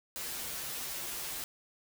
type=noise with comb filter; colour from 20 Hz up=white; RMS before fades=-39 dBFS; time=0.16-1.44 s; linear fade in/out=0 ms; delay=9.6 ms; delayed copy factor=-0.9; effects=none